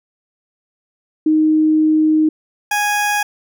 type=tone pair in turn; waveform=sine / 20% pulse; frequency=311.1 / 828.4 Hz; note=D#4 / G#5; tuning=0 / -5 cents; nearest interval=octave + perfect fourth; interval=1695 cents; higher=second; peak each=-10 dBFS; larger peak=neither; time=1.26-2.29 / 2.71-3.23 s; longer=first; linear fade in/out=5 ms; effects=none